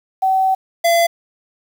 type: tone pair in turn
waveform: sine / square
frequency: 762 / 678.9 Hz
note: G5 / F5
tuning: -49 / -49 cents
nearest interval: major second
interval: 200 cents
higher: first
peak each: -12 dBFS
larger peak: neither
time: 0.22-0.55 / 0.84-1.07 s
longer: first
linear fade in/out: 10 ms
effects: 7-bit